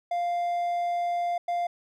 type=tone bursts at uneven times; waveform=triangle; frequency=698 Hz; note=F5; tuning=1 cent flat; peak=-23 dBFS; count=2; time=0.11-1.38 / 1.48-1.67 s; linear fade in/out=5 ms; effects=none